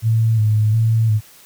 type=tone with vibrato; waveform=sine; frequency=110 Hz; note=A2; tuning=in tune; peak=-12 dBFS; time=0.02-1.21 s; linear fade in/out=50 ms; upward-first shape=square; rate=1.4 Hz; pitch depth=41 cents each way; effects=white hiss -46 dBFS RMS until 1.45 s